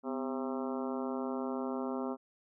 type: harmonic tone with a mistuned harmonic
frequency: 133.7 Hz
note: C3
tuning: 38 cents sharp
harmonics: 2 / 3 / 4 / 5 / 6 / 7 / 8 / 9 / 10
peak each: -36 / -40 / -42 / -44 / -46 / -47 / -48 / -49 / -50 dBFS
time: 0.03-2.17 s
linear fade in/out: 50 ms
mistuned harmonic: 2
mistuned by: -82 cents
effects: none

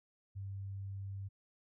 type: tone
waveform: sine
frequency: 98 Hz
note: G2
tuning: in tune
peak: -40 dBFS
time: 0.35-1.29 s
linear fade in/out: 20 ms
effects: none

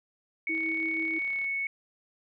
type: tone with pitch glide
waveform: sine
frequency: 2224 to 2211 Hz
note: C#7 to C#7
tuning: +5 to -5 cents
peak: -28 dBFS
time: 0.47-1.67 s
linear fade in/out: 2 ms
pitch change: -10 cents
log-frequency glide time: 1.24-1.34 s
type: tone with tremolo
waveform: sine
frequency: 323 Hz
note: E4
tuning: 35 cents flat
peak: -32 dBFS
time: 0.49-1.19 s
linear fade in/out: 10 ms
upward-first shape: sine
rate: 6.2 Hz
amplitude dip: 35%
type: click train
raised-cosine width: 0.3 ms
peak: -33 dBFS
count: 33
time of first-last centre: 0.55-1.444 s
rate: 35.8 Hz
effects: none

